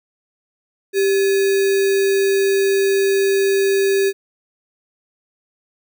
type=tone with sample-and-hold; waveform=sine; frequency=392 Hz; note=G4; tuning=in tune; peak=-13 dBFS; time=0.93-4.13 s; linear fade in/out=50 ms; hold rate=2100 Hz; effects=none